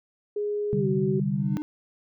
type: tone with pitch glide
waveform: sine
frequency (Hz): 414.7 to 378.1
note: G#4 to F#4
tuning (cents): -3 to +38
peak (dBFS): -25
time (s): 0.36-1.2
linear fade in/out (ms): 5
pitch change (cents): -159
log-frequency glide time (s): 0.78-0.87
type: chord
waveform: sine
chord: C suspended second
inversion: none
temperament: just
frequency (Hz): 130.81 / 147.16 / 196.22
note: C3 / D3 / G3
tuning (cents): 0 / +4 / +2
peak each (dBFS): -31 / -27 / -26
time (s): 0.73-1.57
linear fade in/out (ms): 0
type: tone with exponential growth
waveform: triangle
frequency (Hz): 301.6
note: D4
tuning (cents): +46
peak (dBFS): -25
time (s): 1.21-1.62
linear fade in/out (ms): 0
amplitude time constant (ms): 89
effects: none